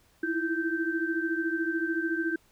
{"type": "tone cluster", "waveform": "sine", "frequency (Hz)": [322.9, 336.6, 1559], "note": ["E4", "E4", "G6"], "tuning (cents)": [-36, 36, -10], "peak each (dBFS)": -31, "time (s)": [0.23, 2.36], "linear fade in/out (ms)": 5, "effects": ["pink hiss -64 dBFS RMS until 2.51 s"]}